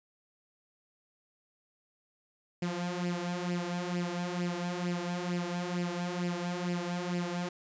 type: tone with flanger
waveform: sawtooth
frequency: 176.2 Hz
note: F3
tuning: 16 cents sharp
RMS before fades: -34 dBFS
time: 2.62-7.49 s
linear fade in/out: 5 ms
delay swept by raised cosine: 0.39 to 4.49 ms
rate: 2.2 Hz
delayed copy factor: +0.65
effects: resampled to 16000 Hz